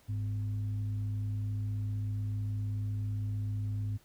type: tone with frequency modulation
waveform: sine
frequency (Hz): 103.83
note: G#2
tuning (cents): 0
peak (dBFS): -31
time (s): 0.08-3.98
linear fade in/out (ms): 20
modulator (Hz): 152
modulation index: 0.31
effects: pink hiss -64 dBFS RMS until 4.04 s